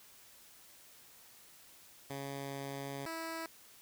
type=tone pair in turn; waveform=10% pulse; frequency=138.59 / 326.8 Hz; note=C#3 / E4; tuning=0 / -15 cents; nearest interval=octave + minor third; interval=1485 cents; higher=second; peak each=-32 / -31 dBFS; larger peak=second; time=2.1-3.06 / 3.06-3.46 s; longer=first; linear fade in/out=2 ms; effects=white hiss -59 dBFS RMS until 3.81 s